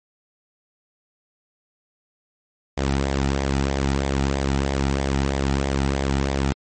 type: tone with flanger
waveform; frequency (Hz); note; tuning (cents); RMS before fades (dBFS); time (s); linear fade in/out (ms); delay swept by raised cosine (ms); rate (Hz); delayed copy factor
sawtooth; 68.4; C#2; -23; -22; 2.77-6.53; 10; 0.7 to 1.9; 3.1; -0.5
effects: MP3 32 kbps